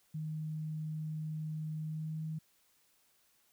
sine tone with pitch glide, 155.56 to 157.64 Hz, D#3 to D#3, 0 to +23 cents, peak -36 dBFS, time 0.14-2.39 s, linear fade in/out 10 ms, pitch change +23 cents, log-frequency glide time 1.76-2.25 s, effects white hiss -71 dBFS RMS until 3.52 s

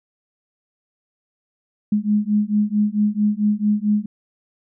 sine beating tone pair, 207 / 211.5 Hz, G#3 / G#3, -5 / +32 cents, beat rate 4.5 Hz, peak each -19 dBFS, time 1.92-4.06 s, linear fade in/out 5 ms, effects none

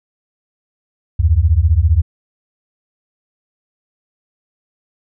sine beating tone pair, 73.42 / 88.42 Hz, D2 / F2, 0 / +22 cents, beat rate 15 Hz, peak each -12 dBFS, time 1.19-2.02 s, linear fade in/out 10 ms, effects none

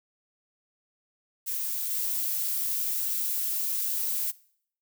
violet noise with level steps, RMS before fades -31 / -29 dBFS, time 1.46-4.32 s, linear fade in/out 20 ms, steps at 1.9 s, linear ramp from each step 20 ms, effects noise-tail reverb RT60 0.6 s tail -21 dB re dry

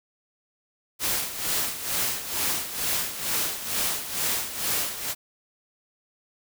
white noise with tremolo, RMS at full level -25 dBFS, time 0.99-5.15 s, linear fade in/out 50 ms, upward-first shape sine, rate 2.2 Hz, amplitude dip 70%, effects none

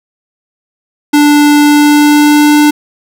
square tone with pitch glide, 293.7 to 296.8 Hz, D4 to D4, 0 to +18 cents, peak -4 dBFS, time 1.13-2.71 s, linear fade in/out 10 ms, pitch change +18 cents, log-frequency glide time 1.59-2.58 s, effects none

